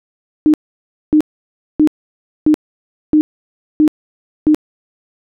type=tone bursts; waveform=sine; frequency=305.2 Hz; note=D#4; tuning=33 cents flat; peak=-6 dBFS; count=7; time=0.46-4.546 s; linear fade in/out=0 ms; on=78 ms; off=590 ms; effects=none